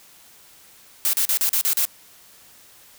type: noise bursts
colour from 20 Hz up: blue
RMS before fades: -20 dBFS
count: 7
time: 1.05-1.852 s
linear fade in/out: 0 ms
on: 82 ms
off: 38 ms
effects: white hiss -50 dBFS RMS until 2.98 s